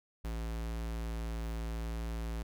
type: tone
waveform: square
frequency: 56.2 Hz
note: A1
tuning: 37 cents sharp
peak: -36 dBFS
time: 0.24-2.43 s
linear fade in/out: 10 ms
effects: none

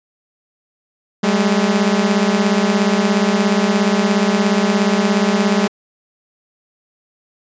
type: beating tone pair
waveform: sawtooth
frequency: 195.5 / 212.5 Hz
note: G3 / G#3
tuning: -4 / +40 cents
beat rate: 17 Hz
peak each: -12 dBFS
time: 1.23-5.68 s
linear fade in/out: 10 ms
effects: resampled to 16000 Hz

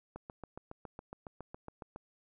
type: click train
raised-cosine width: 1 ms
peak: -30 dBFS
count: 14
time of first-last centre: 0.16-1.961 s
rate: 7.22 Hz
effects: none

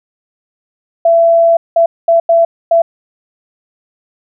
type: tone bursts at uneven times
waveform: sine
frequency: 670 Hz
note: E5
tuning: 28 cents sharp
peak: -5 dBFS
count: 5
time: 1.05-1.57 / 1.76-1.86 / 2.08-2.2 / 2.29-2.45 / 2.71-2.82 s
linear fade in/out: 5 ms
effects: none

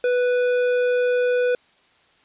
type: tone with tanh clipping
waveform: sine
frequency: 493.9 Hz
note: B4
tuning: in tune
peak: -19 dBFS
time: 0.04-1.55 s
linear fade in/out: 2 ms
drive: 12 dB
effects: white hiss -58 dBFS RMS until 2.24 s + resampled to 8000 Hz

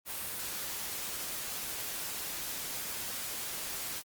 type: noise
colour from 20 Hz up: white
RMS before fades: -38 dBFS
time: 0.05-4.03 s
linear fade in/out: 50 ms
effects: Opus 32 kbps

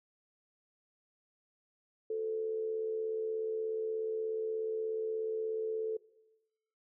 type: tone with amplitude modulation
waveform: sine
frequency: 440 Hz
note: A4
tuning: in tune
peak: -30 dBFS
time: 2.1-5.97 s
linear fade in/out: 5 ms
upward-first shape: sine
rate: 76.7 Hz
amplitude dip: 45%
effects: noise-tail reverb RT60 1.0 s tail -20 dB re dry

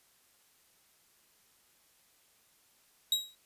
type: tone with exponential decay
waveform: 40% pulse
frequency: 3828 Hz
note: A#7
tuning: 45 cents sharp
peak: -22 dBFS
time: 3.12-3.35 s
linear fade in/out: 2 ms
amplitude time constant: 50 ms
effects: white hiss -67 dBFS RMS until 3.45 s + resampled to 32000 Hz

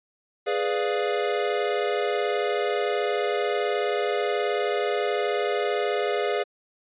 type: chord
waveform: square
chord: G# diminished seventh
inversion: none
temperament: equal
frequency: 415.3 / 493.9 / 587.3 / 698.5 Hz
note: G#4 / B4 / D5 / F5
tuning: 0 / 0 / 0 / 0 cents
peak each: -27 / -30 / -31 / -31 dBFS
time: 0.46-6.44 s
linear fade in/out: 20 ms
effects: resampled to 8000 Hz

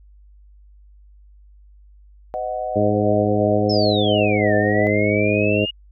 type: chord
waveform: sine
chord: C diminished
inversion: none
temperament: equal with one note detuned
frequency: 512.2 / 622.3 / 740 Hz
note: C5 / Eb5 / Gb5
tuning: -37 / 0 / 0 cents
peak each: -30 / -26 / -26 dBFS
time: 2.34-4.87 s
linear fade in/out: 0 ms
type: harmonic tone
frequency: 104.2 Hz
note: G#2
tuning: 6 cents sharp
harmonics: 1 / 2 / 3 / 4 / 5 / 6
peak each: -23 / -23 / -23 / -23 / -23 / -23 dBFS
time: 2.75-5.66 s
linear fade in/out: 20 ms
type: exponential two-way sweep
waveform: sine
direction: down then up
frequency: 5400 to 1760 to 2881 Hz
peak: -23 dBFS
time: 3.69-5.71 s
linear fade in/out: 10 ms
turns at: 4.54 s
effects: added 50 Hz sine -45 dBFS peak until 5.91 s

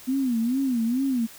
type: tone with vibrato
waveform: sine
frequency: 248.5 Hz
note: B3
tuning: 11 cents sharp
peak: -21 dBFS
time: 0.07-1.27 s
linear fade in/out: 20 ms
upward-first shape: sine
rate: 2.3 Hz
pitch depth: 170 cents each way
effects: white hiss -46 dBFS RMS until 1.38 s

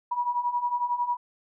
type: beating tone pair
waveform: sine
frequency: 961 / 972 Hz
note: B5 / B5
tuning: -48 / -28 cents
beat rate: 11 Hz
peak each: -30 / -26 dBFS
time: 0.11-1.17 s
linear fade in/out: 10 ms
effects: none

